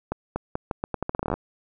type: accelerating click train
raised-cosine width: 1 ms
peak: -12 dBFS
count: 17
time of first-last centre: 0.12-1.34 s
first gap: 240 ms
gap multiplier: 0.81
effects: none